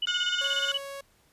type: tone bursts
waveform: sine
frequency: 2960 Hz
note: F#7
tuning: in tune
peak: -25 dBFS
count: 13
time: 0.02-0.776 s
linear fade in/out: 5 ms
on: 36 ms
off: 24 ms
type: harmonic tone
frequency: 720 Hz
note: F#5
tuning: 47 cents flat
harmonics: 2 / 3 / 4 / 5 / 6 / 7 / 8 / 9 / 10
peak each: -30 / -43 / -43 / -34 / -47 / -47 / -46 / -49 / -46 dBFS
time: 0.07-0.72 s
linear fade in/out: 2 ms
type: tone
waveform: sawtooth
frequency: 554.4 Hz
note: C#5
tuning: in tune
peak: -33 dBFS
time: 0.41-1.01 s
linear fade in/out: 5 ms
effects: pink hiss -64 dBFS RMS until 1.32 s + resampled to 32000 Hz